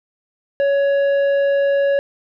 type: tone with tanh clipping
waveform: triangle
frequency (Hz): 559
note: C#5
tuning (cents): +14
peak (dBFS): -15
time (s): 0.6-1.99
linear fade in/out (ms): 0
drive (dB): 12
effects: none